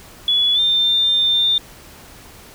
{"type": "tone with pitch glide", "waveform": "sine", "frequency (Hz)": [3409, 3599], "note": ["G#7", "A7"], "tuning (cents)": [45, 38], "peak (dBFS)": -13, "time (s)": [0.28, 1.58], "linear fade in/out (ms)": 2, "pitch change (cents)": 93, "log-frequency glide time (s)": [0.54, 0.6], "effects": ["pink hiss -42 dBFS RMS until 2.54 s"]}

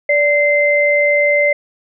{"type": "tone pair together", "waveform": "sine", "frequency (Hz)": [582.3, 2075], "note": ["D5", "C7"], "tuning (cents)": [-15, -15], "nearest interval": "octave + minor seventh", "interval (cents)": 2200, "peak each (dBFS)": -13, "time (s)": [0.09, 1.53], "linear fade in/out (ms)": 5, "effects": []}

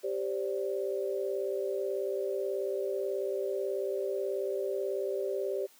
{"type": "chord", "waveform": "sine", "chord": "G suspended fourth", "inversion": "none", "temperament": "equal with one note detuned", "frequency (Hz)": [392, 523.3, 581.6], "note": ["G4", "C5", "D5"], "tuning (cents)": [0, 0, -17], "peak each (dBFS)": [-32, -36, -36], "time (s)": [0.03, 5.67], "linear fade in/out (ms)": 20, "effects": ["white hiss -60 dBFS RMS until 5.79 s", "high-pass 200 Hz 12 dB/octave"]}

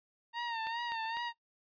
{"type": "tone with vibrato", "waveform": "sawtooth", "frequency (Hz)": 922, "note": "A#5", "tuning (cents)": -19, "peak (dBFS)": -31, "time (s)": [0.33, 1.33], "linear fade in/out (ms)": 50, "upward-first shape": "sine", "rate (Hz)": 2.5, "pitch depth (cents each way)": 63}
{"type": "click train", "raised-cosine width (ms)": 0.2, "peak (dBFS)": -28, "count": 3, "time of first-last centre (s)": [0.67, 1.17], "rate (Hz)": 4}
{"effects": ["noise-tail reverb RT60 0.1 s tail -19 dB re dry", "resampled to 11025 Hz"]}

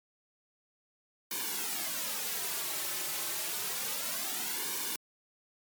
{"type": "noise with flanger", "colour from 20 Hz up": "white", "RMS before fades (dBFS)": -35, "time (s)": [1.31, 4.96], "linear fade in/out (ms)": 2, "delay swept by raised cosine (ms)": [1.5, 4.3], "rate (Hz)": 0.29, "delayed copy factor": -0.75, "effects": ["high-pass 200 Hz 12 dB/octave", "MP3 96 kbps"]}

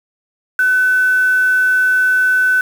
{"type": "tone with quantisation", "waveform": "sine", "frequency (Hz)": 1508, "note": "F#6", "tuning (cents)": 32, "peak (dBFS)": -10, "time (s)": [0.59, 2.61], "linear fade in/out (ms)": 2, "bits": 5, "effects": []}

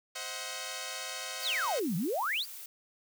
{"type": "chord", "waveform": "5% pulse", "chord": "C diminished", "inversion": "none", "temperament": "equal with one note detuned", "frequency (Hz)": [523.3, 636.4, 740], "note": ["C5", "Eb5", "Gb5"], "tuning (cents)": [0, 39, 0], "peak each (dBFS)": -30, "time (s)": [0.15, 1.8], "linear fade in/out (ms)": 10}
{"type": "noise", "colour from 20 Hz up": "blue", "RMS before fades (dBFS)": -45, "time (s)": [1.4, 2.66], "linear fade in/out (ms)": 2}
{"type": "exponential two-way sweep", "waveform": "sine", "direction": "down then up", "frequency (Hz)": [5190, 155.56, 5190], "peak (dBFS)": -29, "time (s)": [1.42, 2.46], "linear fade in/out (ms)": 50, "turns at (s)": 1.96}
{"effects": []}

